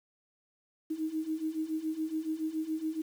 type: beating tone pair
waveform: sine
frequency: 311.1 / 318.2 Hz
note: D#4 / D#4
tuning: 0 / +39 cents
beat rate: 7.1 Hz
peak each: -36 / -33 dBFS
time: 0.9-3.02 s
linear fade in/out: 10 ms
effects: 9-bit